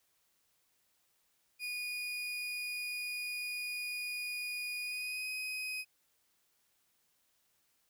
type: tone with pitch glide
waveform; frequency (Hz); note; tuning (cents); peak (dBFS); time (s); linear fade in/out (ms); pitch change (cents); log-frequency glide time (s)
35% pulse; 2458 to 2513; D#7 to D#7; -22 to +17; -35; 1.59-5.85; 50; +39; 4.81-5.29
effects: white hiss -75 dBFS RMS until 7.89 s